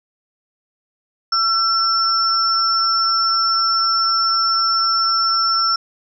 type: tone pair together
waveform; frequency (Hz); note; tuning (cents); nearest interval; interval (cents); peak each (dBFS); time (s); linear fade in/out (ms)
sine; 1348 / 5392; E6 / E8; +38 / +38; 2 octaves; 2400; -17; 1.32-5.76; 5
effects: none